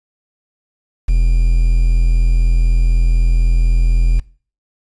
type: tone with quantisation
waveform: triangle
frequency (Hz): 42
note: E1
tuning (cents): +33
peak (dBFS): -7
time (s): 1.08-4.2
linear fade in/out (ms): 10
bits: 6
effects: noise-tail reverb RT60 0.4 s tail -21 dB re dry + resampled to 22050 Hz